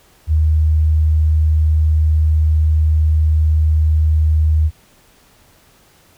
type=tone; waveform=sine; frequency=77.78 Hz; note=D#2; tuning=in tune; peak=-10 dBFS; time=0.27-4.71 s; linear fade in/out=50 ms; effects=pink hiss -51 dBFS RMS until 6.17 s